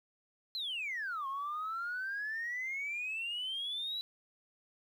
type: exponential two-way sweep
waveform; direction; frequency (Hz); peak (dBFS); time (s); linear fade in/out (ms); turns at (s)
sine; down then up; 4186 to 1065 to 3971; -34; 0.55-4.01; 0; 1.27
effects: tanh soft clip ceiling -32 dBFS + 11-bit